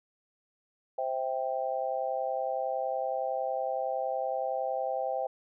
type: chord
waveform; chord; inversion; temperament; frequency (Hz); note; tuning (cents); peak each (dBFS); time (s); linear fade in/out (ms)
sine; C major; none; just; 523.3 / 654.1 / 784.9; C5 / E5 / G5; 0 / -14 / +2; -33 / -34 / -33; 0.98-5.27; 5
effects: none